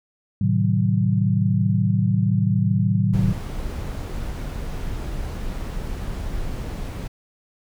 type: chord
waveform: sine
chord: A diminished seventh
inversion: none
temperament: equal with one note detuned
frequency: 110 / 130.81 / 155.56 / 188.99 Hz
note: A2 / C3 / Eb3 / Gb3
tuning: 0 / 0 / 0 / +37 cents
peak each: -20 / -25 / -24 / -21 dBFS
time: 0.41-3.33 s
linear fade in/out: 5 ms
type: noise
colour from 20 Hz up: brown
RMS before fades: -28 dBFS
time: 3.13-7.08 s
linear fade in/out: 10 ms
effects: none